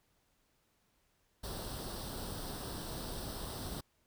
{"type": "noise with comb filter", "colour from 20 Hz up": "pink", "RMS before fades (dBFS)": -42, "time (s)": [1.43, 3.81], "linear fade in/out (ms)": 10, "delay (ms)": 0.22, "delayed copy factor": 0.7, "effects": ["pink hiss -75 dBFS RMS until 4.06 s"]}